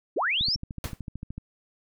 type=linear sweep; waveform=sine; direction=up; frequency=233.1 to 5600 Hz; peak=-23 dBFS; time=0.16-0.56 s; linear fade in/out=10 ms
type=click train; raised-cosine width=5 ms; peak=-23 dBFS; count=14; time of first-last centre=0.41-1.38 s; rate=13.4 Hz
type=noise with exponential decay; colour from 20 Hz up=pink; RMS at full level=-32 dBFS; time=0.84-1.01 s; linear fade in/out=1 ms; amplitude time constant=36 ms
effects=none